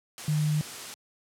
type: tone in noise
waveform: sine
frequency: 151.8 Hz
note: D#3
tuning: 42 cents flat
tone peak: -22 dBFS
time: 0.28-0.61 s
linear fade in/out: 0 ms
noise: white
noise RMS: -39 dBFS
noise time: 0.18-0.94 s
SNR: +14 dB
effects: high-pass 100 Hz 12 dB/octave + low-pass 10000 Hz 12 dB/octave